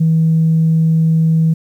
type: tone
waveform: sine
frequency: 161.4 Hz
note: E3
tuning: 36 cents flat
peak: -8 dBFS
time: 0-1.54 s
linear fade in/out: 10 ms
effects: tanh soft clip ceiling -5 dBFS + 8-bit